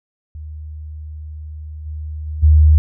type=tone with level steps; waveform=sine; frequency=76.6 Hz; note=D#2; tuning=27 cents flat; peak=-28 / -24 / -22 / -6 dBFS; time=0.35-2.78 s; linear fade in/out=0 ms; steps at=1.85 / 2.26 / 2.42 s; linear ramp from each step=20 ms; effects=none